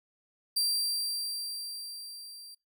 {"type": "tone with level ramp", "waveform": "sawtooth", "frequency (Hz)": 4713, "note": "D8", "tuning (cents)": 5, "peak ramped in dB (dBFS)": [-22, -43], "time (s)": [0.56, 2.55], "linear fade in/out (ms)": 10, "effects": ["noise-tail reverb RT60 0.2 s tail -24 dB re dry"]}